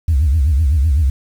sine tone with vibrato, 73.42 Hz, D2, in tune, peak -9 dBFS, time 0.08-1.1 s, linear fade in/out 5 ms, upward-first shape triangle, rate 7.9 Hz, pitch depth 270 cents each way, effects tanh soft clip ceiling -7 dBFS + 7-bit

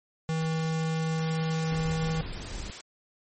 square tone, 160.6 Hz, E3, 45 cents flat, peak -27 dBFS, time 0.29-2.21 s, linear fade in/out 0 ms
white noise, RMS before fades -41 dBFS, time 1.19-2.81 s, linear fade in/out 2 ms
brown noise with tremolo, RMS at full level -36 dBFS, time 1.7-2.71 s, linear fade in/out 2 ms, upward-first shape triangle, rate 6.1 Hz, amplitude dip 35%
effects MP3 32 kbps

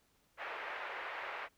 white band-pass noise, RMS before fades -43 dBFS, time 0.37-1.49 s, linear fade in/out 50 ms, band 470 to 2200 Hz, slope 24 dB/octave, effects pink hiss -73 dBFS RMS until 1.57 s

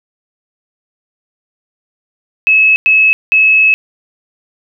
sine tone bursts at uneven times, 2585 Hz, E7, 34 cents flat, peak -5 dBFS, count 3, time 2.47-2.76 / 2.86-3.13 / 3.32-3.74 s, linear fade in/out 0 ms, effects none

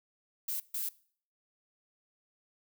violet noise bursts at uneven times, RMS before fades -35 dBFS, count 2, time 0.48-0.6 / 0.74-0.89 s, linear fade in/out 5 ms, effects noise-tail reverb RT60 0.5 s tail -21 dB re dry

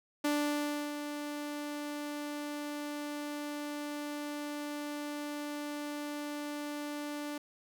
sawtooth tone with ADSR envelope, 293.7 Hz, D4, in tune, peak -24 dBFS, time 0.24-7.38 s, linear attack 8 ms, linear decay 680 ms, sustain -9 dB, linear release 5 ms, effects none

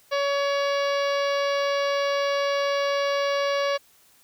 harmonic tone with a mistuned harmonic, 563 Hz, C#5, 27 cents sharp, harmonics 1 / 2 / 3 / 4 / 5 / 6 / 7 / 8 / 9 / 10, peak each -23 / -29 / -33 / -35 / -37 / -39 / -40 / -41 / -42 / -43 dBFS, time 0.11-3.78 s, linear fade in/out 20 ms, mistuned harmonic 9, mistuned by -63 cents, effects white hiss -58 dBFS RMS until 4.23 s

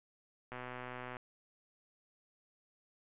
click train, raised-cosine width 0.5 ms, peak -29 dBFS, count 82, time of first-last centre 0.52-1.168 s, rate 125 Hz, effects resampled to 8000 Hz

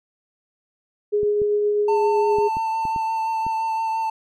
sine tone with tremolo, 415.3 Hz, G#4, in tune, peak -16 dBFS, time 1.12-2.49 s, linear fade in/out 20 ms, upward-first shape triangle, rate 7.7 Hz, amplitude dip 25%
clicks, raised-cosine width 3 ms, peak -21 dBFS, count 7, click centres 1.232 / 1.418 / 2.385 / 2.569 / 2.853 / 2.962 / 3.466 s
triangle tone with vibrato, 893 Hz, A5, 25 cents sharp, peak -19 dBFS, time 1.88-4.1 s, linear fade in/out 5 ms, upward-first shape triangle, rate 5.8 Hz, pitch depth 18 cents each way
effects none

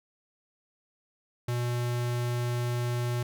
square tone, 121.2 Hz, B2, 32 cents flat, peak -28 dBFS, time 1.48-3.23 s, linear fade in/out 5 ms, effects none

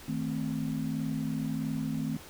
sine chord, A diminished, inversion second, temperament equal with one note detuned, 157.1 / 220 / 261.6 Hz, Eb3 / A3 / C4, +17 / 0 / 0 cents, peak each -34 dBFS, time 0.08-2.17 s, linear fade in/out 5 ms, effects pink hiss -49 dBFS RMS until 2.29 s

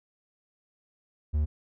triangle tone, 75.2 Hz, D2, 42 cents sharp, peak -21 dBFS, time 1.33-1.46 s, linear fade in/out 20 ms, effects none

